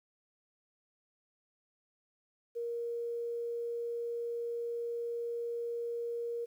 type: tone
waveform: sine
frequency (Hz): 470.2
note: A#4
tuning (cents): +15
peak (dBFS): -34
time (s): 2.55-6.46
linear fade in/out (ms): 20
effects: 11-bit